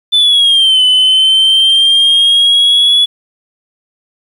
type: exponential two-way sweep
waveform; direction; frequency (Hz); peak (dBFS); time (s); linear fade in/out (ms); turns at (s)
sine; down then up; 3532 to 3009 to 3404; -3; 0.12-3.06; 20; 0.84
effects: tanh soft clip ceiling -4 dBFS + 7-bit